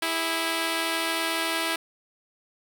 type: tone pair together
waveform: 5% pulse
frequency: 328.5 / 409 Hz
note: E4 / G#4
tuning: -6 / -26 cents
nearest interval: major third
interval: 380 cents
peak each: -14 / -22 dBFS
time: 0.02-1.76 s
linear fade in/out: 5 ms
effects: none